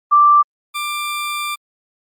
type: tone pair in turn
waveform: sine / 20% pulse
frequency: 1174.7 / 1184.9 Hz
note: D6 / D6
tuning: 0 / +15 cents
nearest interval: unison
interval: 15 cents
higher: second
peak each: -7 / -16 dBFS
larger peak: first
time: 0.11-0.43 / 0.74-1.56 s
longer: second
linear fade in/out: 20 ms
effects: Opus 32 kbps